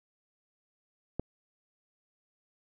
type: click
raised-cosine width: 2 ms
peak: -18 dBFS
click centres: 1.196 s
effects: none